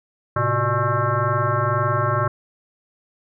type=tone with frequency modulation; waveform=sine; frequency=599 Hz; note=D5; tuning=34 cents sharp; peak=-17 dBFS; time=0.36-2.28 s; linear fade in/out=5 ms; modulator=244 Hz; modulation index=3.5; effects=none